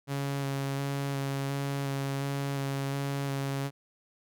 sawtooth tone with vibrato, 138.59 Hz, C#3, in tune, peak -26 dBFS, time 0.07-3.71 s, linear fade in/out 50 ms, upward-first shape square, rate 1.4 Hz, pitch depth 12 cents each way, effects none

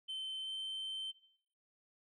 sine tone with pitch glide, 3082 to 3100 Hz, G7 to G7, -30 to -20 cents, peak -36 dBFS, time 0.08-1.12 s, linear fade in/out 20 ms, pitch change +10 cents, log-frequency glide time 0.43-0.49 s, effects noise-tail reverb RT60 0.6 s tail -17 dB re dry + tanh soft clip ceiling -38 dBFS

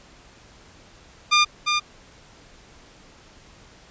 15% pulse tone with echo, 1205 Hz, D6, 44 cents sharp, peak -8 dBFS, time 1.31-1.45 s, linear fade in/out 20 ms, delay 350 ms, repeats 1, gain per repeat -5 dB, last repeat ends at 1.8 s, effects pink hiss -50 dBFS RMS until 3.9 s + resampled to 16000 Hz

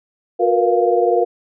sine tone cluster, 359.2 / 463.6 / 483.8 / 698 Hz, F4 / A#4 / B4 / F5, +49 / -10 / -36 / -1 cents, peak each -18 dBFS, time 0.39-1.25 s, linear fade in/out 20 ms, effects none

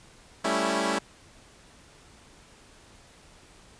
10% pulse chord, A dominant seventh, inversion third, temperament equal, 196 / 220 / 277.2 / 329.6 Hz, G3 / A3 / C#4 / E4, 0 / 0 / 0 / 0 cents, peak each -22 dBFS, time 0.44-0.99 s, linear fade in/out 10 ms, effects pink hiss -54 dBFS RMS until 3.79 s + resampled to 22050 Hz

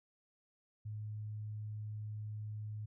sine tone, 106.5 Hz, G#2, 44 cents sharp, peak -40 dBFS, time 0.85-2.86 s, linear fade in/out 10 ms, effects none

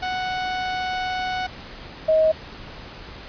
sawtooth / sine tone pair in turn, 740 / 631.7 Hz, F#5 / D#5, 0 / +26 cents, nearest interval minor third, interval 274 cents, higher first, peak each -20 / -14 dBFS, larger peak second, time 0.02-1.47 / 2.08-2.32 s, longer first, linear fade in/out 10 ms, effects pink hiss -39 dBFS RMS until 3.28 s + resampled to 11025 Hz

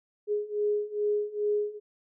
sine beating tone pair, 415.3 / 417.7 Hz, G#4 / G#4, 0 / +10 cents, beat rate 2.4 Hz, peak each -30 / -28 dBFS, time 0.27-1.8 s, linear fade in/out 50 ms, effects none

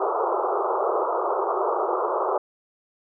pink band-pass noise, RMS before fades -24 dBFS, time 0-2.38 s, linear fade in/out 5 ms, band 360 to 1300 Hz, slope 96 dB/octave, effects none

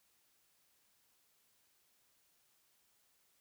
silence, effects white hiss -74 dBFS RMS until 3.4 s

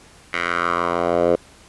10% pulse tone with band-pass filter sweep, 86.4 Hz, F2, 18 cents flat, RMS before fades -20 dBFS, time 0.33-1.36 s, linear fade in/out 5 ms, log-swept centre 2000 to 510 Hz, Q 2.7, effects pink hiss -48 dBFS RMS until 1.68 s + resampled to 24000 Hz

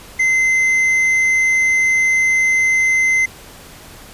sine tone with tanh clipping, 2064 Hz, C7, 24 cents flat, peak -13 dBFS, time 0.19-3.26 s, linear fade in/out 10 ms, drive 6 dB, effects pink hiss -39 dBFS RMS until 4.13 s + resampled to 32000 Hz

